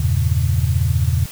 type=chord; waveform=sine; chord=E diminished seventh; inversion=none; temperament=equal; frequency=82.41 / 98 / 116.54 / 138.59 Hz; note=E2 / G2 / Bb2 / Db3; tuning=0 / 0 / 0 / 0 cents; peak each=-18 / -21 / -20 / -21 dBFS; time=0-1.26 s; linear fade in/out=5 ms; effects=white hiss -36 dBFS RMS until 1.31 s